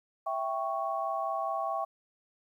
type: chord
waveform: sine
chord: C# diminished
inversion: first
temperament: equal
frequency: 659.3 / 784 / 1108.7 Hz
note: E5 / G5 / C#6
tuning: 0 / 0 / 0 cents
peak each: -34 dBFS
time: 0.26-1.85 s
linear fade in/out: 10 ms
effects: 11-bit